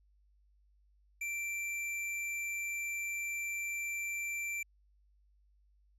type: tone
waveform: square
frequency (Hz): 2349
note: D7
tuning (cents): 0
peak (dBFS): -36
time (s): 1.21-4.63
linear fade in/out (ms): 5
effects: added 50 Hz sine -65 dBFS peak until 5.98 s + low-pass 12000 Hz 12 dB/octave